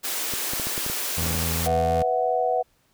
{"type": "high-pass noise", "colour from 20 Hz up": "white", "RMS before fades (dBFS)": -28, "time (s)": [0.03, 1.68], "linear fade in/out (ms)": 20, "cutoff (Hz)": 270, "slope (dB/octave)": 24}
{"type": "clicks", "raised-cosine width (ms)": 2, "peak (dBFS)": -19, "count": 11, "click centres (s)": [0.337, 0.535, 0.598, 0.67, 0.779, 0.864, 0.899, 1.23, 1.264, 1.31, 1.349]}
{"type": "tone with pitch glide", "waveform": "25% pulse", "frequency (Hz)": [82.41, 83.03], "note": ["E2", "E2"], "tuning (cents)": [0, 13], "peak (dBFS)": -22, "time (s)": [1.17, 2.03], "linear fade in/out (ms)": 10, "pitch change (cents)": 13, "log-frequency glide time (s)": [1.52, 1.7]}
{"type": "chord", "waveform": "sine", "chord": "B suspended fourth", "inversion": "none", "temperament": "just", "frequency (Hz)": [493.9, 658.5, 740.8], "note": ["B4", "E5", "F#5"], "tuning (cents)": [0, -2, 2], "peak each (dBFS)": [-25, -26, -23], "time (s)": [1.65, 2.63], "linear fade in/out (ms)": 20}
{"effects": ["pink hiss -65 dBFS RMS until 2.93 s"]}